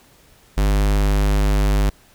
square tone, 50.4 Hz, G1, 49 cents sharp, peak -15 dBFS, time 0.57-1.9 s, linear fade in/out 10 ms, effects pink hiss -52 dBFS RMS until 2.14 s

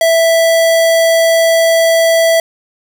square tone, 659.3 Hz, E5, in tune, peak -8 dBFS, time 0.01-2.4 s, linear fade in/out 2 ms, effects none

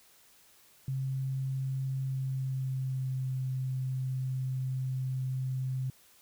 sine tone with pitch glide, 133.2 to 130.31 Hz, C3 to C3, +31 to -7 cents, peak -30 dBFS, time 0.88-5.9 s, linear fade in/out 2 ms, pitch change -38 cents, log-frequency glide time 1.99-3.36 s, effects white hiss -61 dBFS RMS until 6.21 s

